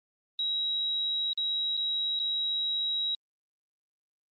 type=tone with dropouts; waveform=sine; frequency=3849 Hz; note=B7; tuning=45 cents flat; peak=-27 dBFS; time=0.39-3.15 s; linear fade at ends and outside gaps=2 ms; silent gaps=1.332-1.375 / 1.769-1.774 / 2.192-2.198 s; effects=Opus 32 kbps